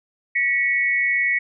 sine tone pair together, 1935 / 2217 Hz, B6 / C#7, -36 / 0 cents, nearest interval major second, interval 236 cents, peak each -20 dBFS, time 0.35-1.39 s, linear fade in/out 10 ms, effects none

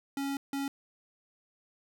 square tone bursts at uneven times, 277.1 Hz, C#4, 1 cent flat, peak -32 dBFS, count 2, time 0.17-0.37 / 0.53-0.68 s, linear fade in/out 2 ms, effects none

